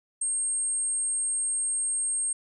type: tone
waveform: sine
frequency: 8520 Hz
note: C9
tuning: 30 cents sharp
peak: -25 dBFS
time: 0.21-2.33 s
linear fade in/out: 5 ms
effects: none